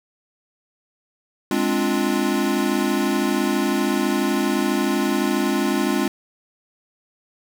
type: chord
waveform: square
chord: D half-diminished seventh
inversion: second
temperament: equal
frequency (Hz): 207.7 / 261.6 / 293.7 / 349.2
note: Ab3 / C4 / D4 / F4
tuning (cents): 0 / 0 / 0 / 0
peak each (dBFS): -25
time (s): 1.51-6.08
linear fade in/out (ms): 2
effects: none